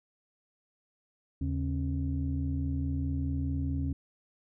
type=tone cluster; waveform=sine; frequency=79 / 138.9 / 272.2 Hz; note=D#2 / C#3 / C#4; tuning=+27 / +4 / -31 cents; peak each=-30 / -34 / -34 dBFS; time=1.41-3.93 s; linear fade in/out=5 ms; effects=tanh soft clip ceiling -21 dBFS